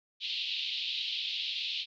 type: band-pass noise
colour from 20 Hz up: white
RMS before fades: -35 dBFS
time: 0.2-1.86 s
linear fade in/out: 50 ms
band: 2700 to 4100 Hz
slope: 48 dB/octave
effects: none